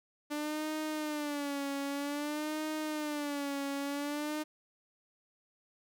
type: tone with vibrato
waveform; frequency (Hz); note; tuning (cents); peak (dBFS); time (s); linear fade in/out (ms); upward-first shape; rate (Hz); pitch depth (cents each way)
sawtooth; 293.9; D4; +1; -30; 0.3-4.44; 20; sine; 0.52; 92
effects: none

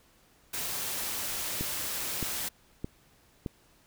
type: noise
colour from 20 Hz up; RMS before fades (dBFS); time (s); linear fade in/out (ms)
white; -34; 0.53-2.49; 10
type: click train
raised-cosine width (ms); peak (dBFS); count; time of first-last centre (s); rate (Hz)
3; -20; 4; 1.61-3.462; 1.62
effects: pink hiss -63 dBFS RMS until 3.86 s

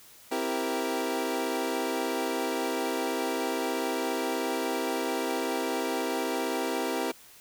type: chord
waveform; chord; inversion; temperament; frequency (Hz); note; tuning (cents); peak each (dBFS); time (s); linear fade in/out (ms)
25% pulse; C dominant seventh; none; equal with one note detuned; 261.6 / 329.6 / 390 / 466.2; C4 / E4 / G4 / Bb4; 0 / 0 / -9 / 0; -30; 0.31-7.12; 10
effects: white hiss -53 dBFS RMS until 7.4 s

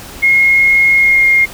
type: tone with pitch glide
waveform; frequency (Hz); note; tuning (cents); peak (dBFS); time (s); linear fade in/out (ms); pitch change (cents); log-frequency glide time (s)
sine; 2153 to 2131; C7 to C7; +49 to +31; -6; 0.22-1.46; 20; -18; 0.95-1.26
effects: pink hiss -31 dBFS RMS until 1.53 s

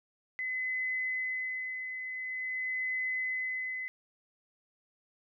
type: tone with tremolo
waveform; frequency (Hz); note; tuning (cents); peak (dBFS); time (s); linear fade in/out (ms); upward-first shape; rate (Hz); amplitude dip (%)
sine; 2027; B6; +45; -30; 0.39-3.88; 0; sine; 0.47; 50
effects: none

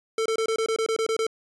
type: tone bursts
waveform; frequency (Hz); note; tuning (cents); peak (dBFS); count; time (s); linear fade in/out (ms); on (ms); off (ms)
square; 446.2; A4; +24; -23; 11; 0.18-1.267; 2; 77; 24
effects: resampled to 22050 Hz

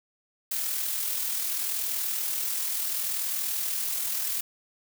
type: noise with amplitude modulation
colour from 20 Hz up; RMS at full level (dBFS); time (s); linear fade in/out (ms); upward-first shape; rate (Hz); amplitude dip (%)
blue; -28; 0.51-4.41; 5; sine; 40.7; 35
effects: none

